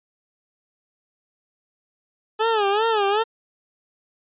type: tone with vibrato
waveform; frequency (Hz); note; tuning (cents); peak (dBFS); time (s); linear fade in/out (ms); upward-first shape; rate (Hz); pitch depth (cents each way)
20% pulse; 424.9; G#4; +40; -13; 2.39-3.24; 20; sine; 2.6; 130
effects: resampled to 8000 Hz